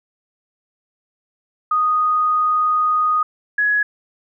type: tone pair in turn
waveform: sine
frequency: 1241 / 1678.9 Hz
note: D#6 / G#6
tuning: -5 / +18 cents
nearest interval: perfect fourth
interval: 523 cents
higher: second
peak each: -14 dBFS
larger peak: neither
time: 1.71-3.23 / 3.58-3.83 s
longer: first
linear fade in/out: 5 ms
effects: none